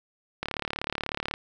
click train, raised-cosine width 0.3 ms, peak -13 dBFS, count 34, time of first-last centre 0.43-1.339 s, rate 36.3 Hz, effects none

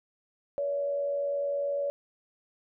sine tone with frequency modulation, 568 Hz, C#5, 42 cents sharp, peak -27 dBFS, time 0.58-1.9 s, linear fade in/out 0 ms, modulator 88.9 Hz, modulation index 0.33, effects none

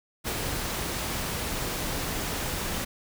pink noise with ADSR envelope, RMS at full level -29 dBFS, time 0.24-2.85 s, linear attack 38 ms, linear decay 43 ms, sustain -2 dB, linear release 10 ms, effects none

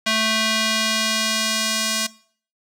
square tone with band-pass filter sweep, 220 Hz, A3, in tune, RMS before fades -21 dBFS, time 0.06-2.07 s, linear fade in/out 10 ms, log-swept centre 3400 to 6200 Hz, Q 0.89, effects noise-tail reverb RT60 0.5 s tail -20 dB re dry

